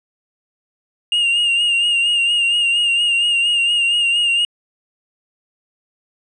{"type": "tone with vibrato", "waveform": "triangle", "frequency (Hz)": 2817, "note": "F7", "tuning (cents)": 14, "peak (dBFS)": -12, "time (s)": [1.12, 4.45], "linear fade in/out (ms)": 2, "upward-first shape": "sine", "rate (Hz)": 4.3, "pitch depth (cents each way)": 40, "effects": ["resampled to 22050 Hz"]}